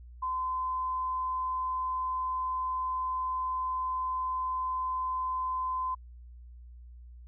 sine tone, 1026 Hz, C6, 34 cents flat, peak -29 dBFS, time 0.22-5.95 s, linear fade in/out 10 ms, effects added 60 Hz sine -46 dBFS peak until 7.27 s

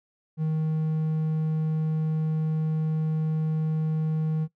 triangle tone, 157.1 Hz, D#3, 17 cents sharp, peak -21 dBFS, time 0.37-4.48 s, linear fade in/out 50 ms, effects noise-tail reverb RT60 0.1 s tail -19 dB re dry

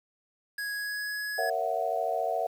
square tone with pitch glide, 1661.2 to 1681.5 Hz, G#6 to G#6, 0 to +21 cents, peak -32 dBFS, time 0.58-1.5 s, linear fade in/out 5 ms, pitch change +21 cents, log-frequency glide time 0.72-1.21 s
sine chord, F# dominant seventh, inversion first, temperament just, 462.5 / 555 / 666 / 740 Hz, A#4 / C#5 / E5 / F#5, -14 / +2 / +18 / 0 cents, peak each -35 / -35 / -30 / -31 dBFS, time 1.38-2.47 s, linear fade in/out 5 ms
effects 9-bit

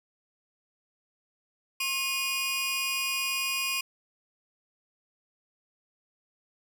sawtooth tone cluster, 1075 / 2475 / 2837 Hz, C6 / D#7 / F7, +47 / -10 / +27 cents, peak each -33 / -26 / -31 dBFS, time 1.8-3.81 s, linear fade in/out 5 ms, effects none

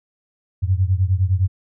sine beating tone pair, 90.1 / 99.9 Hz, F#2 / G2, -45 / +33 cents, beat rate 9.8 Hz, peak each -17 / -19 dBFS, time 0.62-1.48 s, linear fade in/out 20 ms, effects none

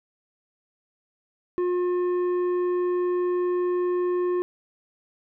sine tone with tanh clipping, 357.5 Hz, F4, 41 cents sharp, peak -23 dBFS, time 1.58-4.42 s, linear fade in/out 0 ms, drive 8 dB, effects none

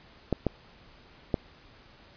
clicks, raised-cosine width 2 ms, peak -11 dBFS, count 3, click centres 0.327 / 0.467 / 1.342 s, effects pink hiss -55 dBFS RMS until 2.16 s + resampled to 11025 Hz

